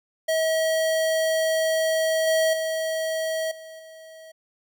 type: tone with level steps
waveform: square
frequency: 641 Hz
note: E5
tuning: 49 cents flat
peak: -21 / -19 / -25 / -40 / -43 dBFS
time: 0.28-4.32 s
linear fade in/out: 10 ms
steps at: 2.27 / 2.53 / 3.51 / 3.79 s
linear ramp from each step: 5 ms
effects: none